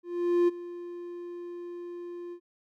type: tone with ADSR envelope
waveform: triangle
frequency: 349.2 Hz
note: F4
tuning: in tune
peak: -17 dBFS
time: 0.03-2.4 s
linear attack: 450 ms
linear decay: 20 ms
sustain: -18 dB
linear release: 76 ms
effects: none